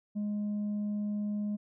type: tone with tanh clipping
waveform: sine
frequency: 207.7 Hz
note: G#3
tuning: in tune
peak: -31 dBFS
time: 0.15-1.57 s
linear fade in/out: 20 ms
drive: 2 dB
effects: none